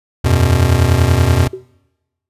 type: chord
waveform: square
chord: E suspended second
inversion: none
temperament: just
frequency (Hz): 82.41 / 92.71 / 123.61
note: E2 / F#2 / B2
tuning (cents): 0 / +4 / +2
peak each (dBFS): -15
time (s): 0.24-1.48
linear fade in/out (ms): 10
type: tone with exponential decay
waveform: sine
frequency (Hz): 379.3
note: F#4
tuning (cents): +43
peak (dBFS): -19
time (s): 1.53-1.69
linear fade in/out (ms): 5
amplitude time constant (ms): 33
effects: noise-tail reverb RT60 1.0 s tail -26 dB re dry + resampled to 32000 Hz